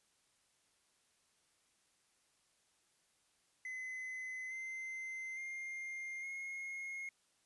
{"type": "tone with pitch steps", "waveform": "triangle", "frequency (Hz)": [2034, 2073, 2113, 2154], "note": ["C7", "C7", "C7", "C7"], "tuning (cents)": [-50, -17, 16, 50], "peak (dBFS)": -40, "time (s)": [3.65, 7.09], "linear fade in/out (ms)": 2, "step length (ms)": 860, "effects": ["white hiss -75 dBFS RMS until 7.45 s", "resampled to 24000 Hz"]}